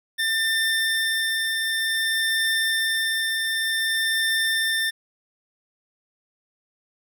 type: tone with tremolo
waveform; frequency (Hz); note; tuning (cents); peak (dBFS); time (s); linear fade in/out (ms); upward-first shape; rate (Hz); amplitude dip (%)
25% pulse; 1794; A6; +33; -16; 0.18-4.91; 20; triangle; 0.54; 30
effects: none